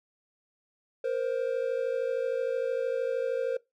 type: tone pair together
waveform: triangle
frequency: 470.2 / 523.3 Hz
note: A#4 / C5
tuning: +15 / 0 cents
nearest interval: major second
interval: 185 cents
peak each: -28 dBFS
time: 1.04-3.57 s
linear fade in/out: 5 ms
effects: noise-tail reverb RT60 0.2 s tail -22 dB re dry